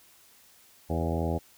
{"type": "harmonic tone with a mistuned harmonic", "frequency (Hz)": 82.41, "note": "E2", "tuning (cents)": 0, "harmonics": [1, 2, 3, 4, 5, 6, 7, 8, 9, 10], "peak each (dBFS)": [-30, -33, -35, -36, -37, -38, -38, -39, -40, -40], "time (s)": [0.89, 1.39], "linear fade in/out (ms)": 20, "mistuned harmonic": 7, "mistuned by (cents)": -29, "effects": ["white hiss -58 dBFS RMS until 1.57 s"]}